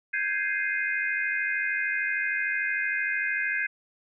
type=chord; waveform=sine; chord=Ab major seventh; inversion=third; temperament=equal; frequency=1568 / 1661.2 / 2093 / 2489 Hz; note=G6 / Ab6 / C7 / Eb7; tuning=0 / 0 / 0 / 0 cents; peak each=-31 / -30 / -30 / -33 dBFS; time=0.13-3.67 s; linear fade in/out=10 ms; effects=none